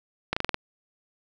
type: slowing click train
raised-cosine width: 0.3 ms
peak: -9 dBFS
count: 6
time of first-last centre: 0.33-0.544 s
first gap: 35 ms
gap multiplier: 1.1
effects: none